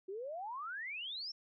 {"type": "exponential sweep", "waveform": "sine", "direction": "up", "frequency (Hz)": [365.4, 5540], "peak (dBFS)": -40, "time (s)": [0.08, 1.32], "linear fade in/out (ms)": 10, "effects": []}